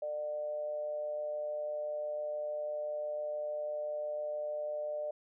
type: tone with amplitude modulation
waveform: sine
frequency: 599 Hz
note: D5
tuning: 34 cents sharp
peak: -32 dBFS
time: 0.02-5.11 s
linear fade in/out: 5 ms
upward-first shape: sine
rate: 147 Hz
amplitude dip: 45%
effects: none